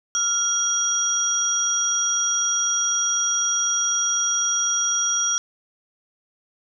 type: tone cluster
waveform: sine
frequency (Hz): 1382 / 3278 / 5750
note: F6 / G#7 / F8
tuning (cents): -19 / -23 / +50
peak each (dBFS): -27 / -29 / -20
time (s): 0.15-5.38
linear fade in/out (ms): 0
effects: none